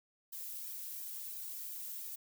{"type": "noise with flanger", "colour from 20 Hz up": "violet", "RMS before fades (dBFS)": -44, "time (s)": [0.32, 2.16], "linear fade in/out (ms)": 10, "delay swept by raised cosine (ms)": [1.4, 2.7], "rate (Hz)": 2.9, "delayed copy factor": -0.75, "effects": []}